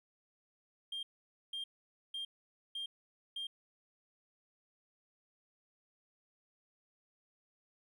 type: tone bursts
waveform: triangle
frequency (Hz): 3200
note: G7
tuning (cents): +35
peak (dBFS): -36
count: 5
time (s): 0.92-3.47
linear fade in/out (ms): 5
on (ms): 110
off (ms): 500
effects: tanh soft clip ceiling -33 dBFS